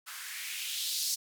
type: noise with band-pass filter sweep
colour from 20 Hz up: violet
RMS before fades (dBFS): -36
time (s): 0.06-1.16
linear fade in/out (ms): 20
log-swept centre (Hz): 1300 to 5300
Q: 2.6
effects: none